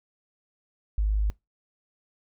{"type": "tone", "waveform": "sine", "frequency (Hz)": 51.91, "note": "G#1", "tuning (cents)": 0, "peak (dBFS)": -21, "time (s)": [0.98, 1.3], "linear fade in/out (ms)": 0, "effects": ["noise-tail reverb RT60 0.2 s tail -23 dB re dry"]}